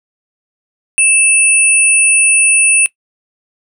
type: tone pair together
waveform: sine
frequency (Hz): 2637 / 9405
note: E7 / D9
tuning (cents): 0 / +1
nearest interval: octave + minor seventh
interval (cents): 2201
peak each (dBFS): -10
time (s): 0.98-2.86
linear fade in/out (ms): 0
effects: noise-tail reverb RT60 0.1 s tail -19 dB re dry